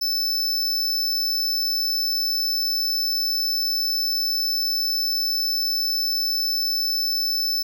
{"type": "tone", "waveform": "square", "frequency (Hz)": 5274, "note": "E8", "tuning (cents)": 0, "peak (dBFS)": -21, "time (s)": [0.01, 7.63], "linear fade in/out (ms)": 10, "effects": []}